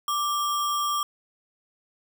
sine tone with sample-and-hold, 1174.7 Hz, D6, in tune, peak -23 dBFS, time 0.08-1.03 s, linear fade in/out 2 ms, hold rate 4410 Hz, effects none

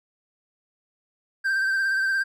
triangle tone with vibrato, 1568 Hz, G6, in tune, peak -19 dBFS, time 1.44-2.24 s, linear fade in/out 20 ms, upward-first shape sine, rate 17 Hz, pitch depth 33 cents each way, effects none

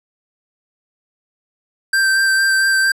square tone with vibrato, 1568 Hz, G6, in tune, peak -13 dBFS, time 1.93-2.92 s, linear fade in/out 5 ms, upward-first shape sine, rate 4.4 Hz, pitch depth 14 cents each way, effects low-pass 12000 Hz 12 dB/octave

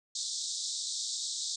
pink band-pass noise, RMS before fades -36 dBFS, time 0.15-1.56 s, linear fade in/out 5 ms, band 3600 to 8300 Hz, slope 96 dB/octave, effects none

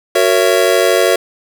square chord, F# dominant seventh, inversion none, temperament just, 370 / 462.5 / 555 / 666 Hz, F#4 / A#4 / C#5 / E5, 0 / -14 / +2 / +18 cents, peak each -16 dBFS, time 0.15-1.16 s, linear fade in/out 5 ms, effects none

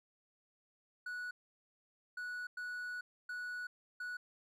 triangle tone bursts at uneven times, 1471 Hz, F#6, 11 cents flat, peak -38 dBFS, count 5, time 1.06-1.31 / 2.17-2.47 / 2.57-3.01 / 3.29-3.67 / 4-4.17 s, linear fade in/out 5 ms, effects none

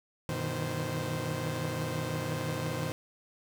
sawtooth tone cluster, 95 / 121.4 / 154.4 / 160.3 / 520 Hz, F#2 / B2 / D#3 / E3 / C5, +46 / -29 / -13 / -48 / -11 cents, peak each -38 / -33 / -32 / -37 / -34 dBFS, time 0.29-2.92 s, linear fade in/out 0 ms, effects none

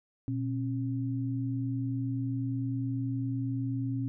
sine tone pair together, 120.4 / 270.3 Hz, B2 / C#4, -44 / -44 cents, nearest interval octave + major second, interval 1400 cents, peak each -31 / -33 dBFS, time 0.28-4.08 s, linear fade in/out 0 ms, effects none

